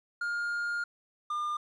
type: tone pair in turn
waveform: triangle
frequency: 1414 / 1204.2 Hz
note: F6 / D6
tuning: +21 / +43 cents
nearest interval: minor third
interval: 278 cents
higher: first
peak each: -28 dBFS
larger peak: neither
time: 0.21-0.84 / 1.3-1.57 s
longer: first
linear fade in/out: 5 ms
effects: resampled to 24000 Hz + 11-bit